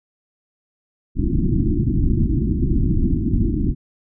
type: low-pass noise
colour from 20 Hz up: pink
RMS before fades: -18 dBFS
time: 1.15-3.75 s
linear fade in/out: 50 ms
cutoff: 350 Hz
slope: 96 dB/octave
effects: none